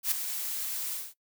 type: noise with ADSR envelope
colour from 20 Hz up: blue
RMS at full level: -25 dBFS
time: 0.03-1.14 s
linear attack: 87 ms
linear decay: 3 ms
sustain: -9 dB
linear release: 210 ms
effects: noise-tail reverb RT60 0.1 s tail -18 dB re dry